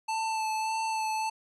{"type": "tone with vibrato", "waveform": "square", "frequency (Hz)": 881, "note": "A5", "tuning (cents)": 2, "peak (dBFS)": -29, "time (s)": [0.08, 1.3], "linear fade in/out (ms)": 10, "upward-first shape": "sine", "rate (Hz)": 1.7, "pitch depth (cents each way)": 18, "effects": ["resampled to 24000 Hz"]}